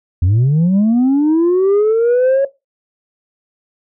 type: linear sweep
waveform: sine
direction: up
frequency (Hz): 82.41 to 554.4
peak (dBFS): -7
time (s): 0.22-2.45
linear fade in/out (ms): 5
effects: noise-tail reverb RT60 0.2 s tail -17 dB re dry + tanh soft clip ceiling -8 dBFS